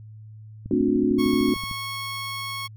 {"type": "click train", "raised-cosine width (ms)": 5, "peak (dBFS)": -23, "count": 15, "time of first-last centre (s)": [0.66, 1.713], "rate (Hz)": 13.3}
{"type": "chord", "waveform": "sine", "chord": "D dominant seventh", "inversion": "second", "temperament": "equal with one note detuned", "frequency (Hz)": [220, 261.6, 293.7, 361.5], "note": ["A3", "C4", "D4", "F#4"], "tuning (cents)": [0, 0, 0, -40], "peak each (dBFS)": [-25, -23, -23, -24], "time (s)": [0.71, 1.54], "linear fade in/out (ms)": 2}
{"type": "tone", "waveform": "15% pulse", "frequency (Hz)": 1099, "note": "C#6", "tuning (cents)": -15, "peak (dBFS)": -23, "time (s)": [1.18, 2.68], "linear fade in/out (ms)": 20}
{"effects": ["added 108 Hz sine -40 dBFS peak until 2.76 s"]}